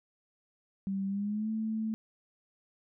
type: tone with pitch glide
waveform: sine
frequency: 194.7 to 219.8 Hz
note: G3 to A3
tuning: -12 to -2 cents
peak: -30 dBFS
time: 0.87-1.94 s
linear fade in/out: 0 ms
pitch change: +210 cents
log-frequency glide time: 1.07-1.5 s
effects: none